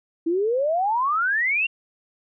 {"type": "exponential sweep", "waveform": "sine", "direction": "up", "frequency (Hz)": [319.2, 2807], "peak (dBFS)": -19, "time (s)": [0.26, 1.67], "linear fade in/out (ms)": 10, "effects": []}